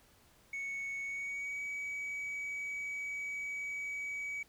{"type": "tone with pitch glide", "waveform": "sine", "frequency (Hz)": [2217, 2273], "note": ["C#7", "C#7"], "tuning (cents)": [0, 43], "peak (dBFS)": -34, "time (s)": [0.53, 4.43], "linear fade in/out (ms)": 5, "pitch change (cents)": 43, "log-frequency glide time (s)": [1.02, 1.63], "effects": ["tanh soft clip ceiling -36 dBFS", "pink hiss -65 dBFS RMS until 4.48 s"]}